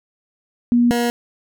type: tone pair in turn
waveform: sine / 20% pulse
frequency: 240 / 238.5 Hz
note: B3 / A#3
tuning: -49 / +40 cents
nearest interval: unison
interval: 11 cents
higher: first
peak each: -11 / -12 dBFS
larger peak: first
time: 0.72-0.91 / 0.91-1.1 s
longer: neither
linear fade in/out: 0 ms
effects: none